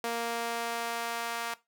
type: tone with high-pass filter sweep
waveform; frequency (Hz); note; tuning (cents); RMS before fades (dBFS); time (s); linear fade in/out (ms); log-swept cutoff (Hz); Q
sawtooth; 233.1; A#3; 0; -34; 0.04-1.54; 2; 490 to 930; 1.1
effects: noise-tail reverb RT60 0.2 s tail -17 dB re dry